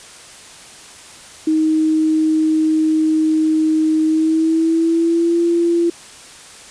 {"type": "tone with pitch glide", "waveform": "sine", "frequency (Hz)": [314, 340.4], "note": ["D#4", "F4"], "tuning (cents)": [16, -44], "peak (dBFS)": -12, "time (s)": [1.47, 5.9], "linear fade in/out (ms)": 5, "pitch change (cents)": 140, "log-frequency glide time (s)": [4.05, 5.4], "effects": ["white hiss -39 dBFS RMS until 6.7 s", "resampled to 22050 Hz"]}